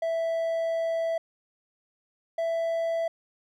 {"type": "tone pair in turn", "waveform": "triangle", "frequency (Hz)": [659.3, 662.5], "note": ["E5", "E5"], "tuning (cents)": [0, 9], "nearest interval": "unison", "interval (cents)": 9, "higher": "second", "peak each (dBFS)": -23, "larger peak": "neither", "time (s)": [[0.02, 1.18], [2.38, 3.08]], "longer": "first", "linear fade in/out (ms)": 5, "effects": []}